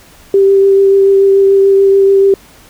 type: tone with vibrato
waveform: sine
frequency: 392 Hz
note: G4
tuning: in tune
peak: -4 dBFS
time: 0.34-2.34 s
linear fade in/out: 2 ms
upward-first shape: triangle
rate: 6.9 Hz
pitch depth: 14 cents each way
effects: pink hiss -41 dBFS RMS until 2.69 s